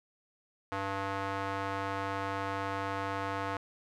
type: tone with band-pass filter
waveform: square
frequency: 98 Hz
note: G2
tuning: in tune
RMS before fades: -35 dBFS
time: 0.72-3.57 s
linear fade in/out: 0 ms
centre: 1100 Hz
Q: 1.2
effects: none